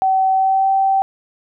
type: tone with pitch glide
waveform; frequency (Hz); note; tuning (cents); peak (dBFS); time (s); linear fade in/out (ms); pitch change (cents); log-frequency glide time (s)
sine; 763 to 775; G5 to G5; -47 to -20; -12; 0.02-1.02; 0; +27; 0.33-0.7
effects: none